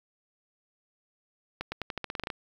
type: accelerating click train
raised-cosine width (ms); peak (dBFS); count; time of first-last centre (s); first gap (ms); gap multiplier
0.3; -17; 12; 1.61-2.302; 110; 0.88
effects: 8-bit